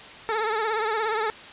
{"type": "tone with vibrato", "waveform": "15% pulse", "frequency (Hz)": 437.6, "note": "A4", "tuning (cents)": -9, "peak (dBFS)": -17, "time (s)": [0.29, 1.3], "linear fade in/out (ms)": 0, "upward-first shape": "triangle", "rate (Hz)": 17, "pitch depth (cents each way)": 90, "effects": ["white hiss -42 dBFS RMS until 1.52 s", "resampled to 8000 Hz"]}